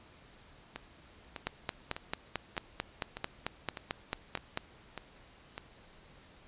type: two click trains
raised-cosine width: 0.3 ms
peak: -23 / -16 dBFS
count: 9 / 15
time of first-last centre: 0.76-5.579 / 1.47-4.574 s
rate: 1.66 / 4.51 Hz
effects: pink hiss -58 dBFS RMS until 6.47 s + resampled to 8000 Hz